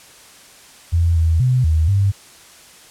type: tone with pitch steps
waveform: sine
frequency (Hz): 84.3 / 81.5 / 127 / 79.3 / 98.9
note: E2 / E2 / B2 / D#2 / G2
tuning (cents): +39 / -19 / +49 / +33 / +16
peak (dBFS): -12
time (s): 0.92-2.12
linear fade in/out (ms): 20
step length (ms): 240
effects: white hiss -44 dBFS RMS until 2.9 s + low-pass 10000 Hz 12 dB/octave